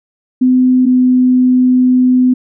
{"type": "tone pair in turn", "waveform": "sine", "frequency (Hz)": [254.4, 252.9], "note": ["C4", "B3"], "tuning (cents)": [-48, 41], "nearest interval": "unison", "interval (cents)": 11, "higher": "first", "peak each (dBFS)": -6, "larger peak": "neither", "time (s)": [[0.41, 0.86], [0.86, 2.34]], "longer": "second", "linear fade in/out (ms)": 10, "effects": []}